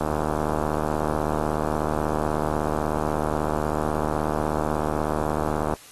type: click train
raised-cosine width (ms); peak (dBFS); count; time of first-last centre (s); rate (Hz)
1; -11; 438; 0.01-5.737; 76.3
effects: white hiss -47 dBFS RMS until 5.91 s + AAC 32 kbps